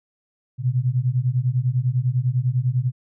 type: beating tone pair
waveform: sine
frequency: 121.1 / 131.1 Hz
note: B2 / C3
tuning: -34 / +4 cents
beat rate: 10 Hz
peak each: -21 dBFS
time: 0.58-2.92 s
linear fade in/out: 50 ms
effects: none